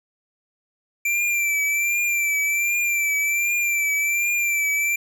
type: tone with vibrato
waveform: square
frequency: 2349 Hz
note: D7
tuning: in tune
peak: -20 dBFS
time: 1.05-4.96 s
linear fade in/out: 5 ms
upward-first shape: triangle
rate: 1.3 Hz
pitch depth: 49 cents each way
effects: none